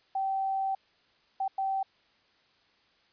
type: tone bursts at uneven times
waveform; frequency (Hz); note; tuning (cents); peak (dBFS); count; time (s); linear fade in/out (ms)
sine; 774; G5; -22; -27; 3; 0.15-0.75 / 1.4-1.48 / 1.58-1.83; 5
effects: white hiss -66 dBFS RMS until 3.12 s + resampled to 11025 Hz